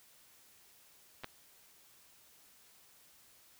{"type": "clicks", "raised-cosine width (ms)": 0.3, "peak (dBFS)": [-29, -24], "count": 2, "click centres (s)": [1.236, 1.244], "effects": ["white hiss -63 dBFS RMS until 3.59 s"]}